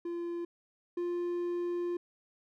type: tone pair in turn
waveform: triangle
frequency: 343.7 / 349.7 Hz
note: F4 / F4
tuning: -28 / +2 cents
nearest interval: unison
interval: 30 cents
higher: second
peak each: -32 / -29 dBFS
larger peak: second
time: 0.05-0.45 / 0.97-1.97 s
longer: second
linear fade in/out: 5 ms
effects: none